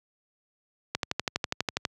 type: click train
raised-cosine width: 0.2 ms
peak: -9 dBFS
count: 12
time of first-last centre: 0.95-1.852 s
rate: 12.2 Hz
effects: high-pass 80 Hz 12 dB/octave